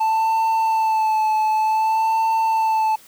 triangle tone with vibrato, 880 Hz, A5, in tune, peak -14 dBFS, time 0-2.96 s, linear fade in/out 10 ms, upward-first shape sine, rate 0.54 Hz, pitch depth 27 cents each way, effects white hiss -48 dBFS RMS until 3.07 s

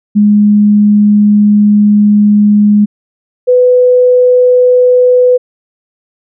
sine tone pair in turn, 207.7 / 498.6 Hz, G#3 / B4, 0 / +16 cents, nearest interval octave + minor third, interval 1516 cents, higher second, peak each -3 dBFS, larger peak neither, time 0.15-2.86 / 3.47-5.38 s, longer first, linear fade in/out 20 ms, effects none

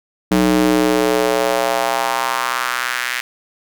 square tone with high-pass filter sweep, 61.74 Hz, B1, in tune, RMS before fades -17 dBFS, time 0.31-3.21 s, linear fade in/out 5 ms, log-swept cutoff 230 to 1900 Hz, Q 2.3, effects none

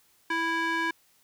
square tone with band-pass filter, 329.6 Hz, E4, in tune, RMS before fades -28 dBFS, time 0.3-0.91 s, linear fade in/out 5 ms, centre 1600 Hz, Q 1.7, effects white hiss -64 dBFS RMS until 1.23 s

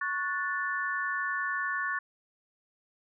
sine chord, F# minor, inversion second, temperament equal with one note detuned, 1108.7 / 1468.9 / 1760 Hz, C#6 / F#6 / A6, 0 / -13 / 0 cents, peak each -34 / -34 / -32 dBFS, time 0.01-1.99 s, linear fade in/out 5 ms, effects none

